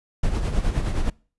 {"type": "noise with tremolo", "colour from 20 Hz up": "brown", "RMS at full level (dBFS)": -20, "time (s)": [0.23, 1.1], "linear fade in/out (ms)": 5, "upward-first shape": "sine", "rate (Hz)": 9.6, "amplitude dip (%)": 55, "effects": ["noise-tail reverb RT60 0.4 s tail -25 dB re dry", "resampled to 24000 Hz"]}